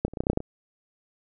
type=clicks; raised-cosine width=2 ms; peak=-9 / -28 / -26 / -19 / -10 / -30 / -11 / -6 / -24 / -9 / -22 dBFS; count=11; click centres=0.05 / 0.081 / 0.136 / 0.172 / 0.205 / 0.237 / 0.269 / 0.3 / 0.332 / 0.374 / 0.404 s; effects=none